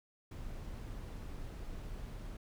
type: noise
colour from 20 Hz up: brown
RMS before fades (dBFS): -44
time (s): 0.31-2.37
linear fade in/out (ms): 5
effects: none